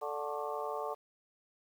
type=harmonic tone with a mistuned harmonic; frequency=146.83 Hz; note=D3; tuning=in tune; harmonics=3 / 4 / 5 / 6 / 7 / 8; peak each=-40 / -41 / -42 / -43 / -43 / -44 dBFS; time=0.01-0.95 s; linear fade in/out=20 ms; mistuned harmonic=7; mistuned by=+91 cents; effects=10-bit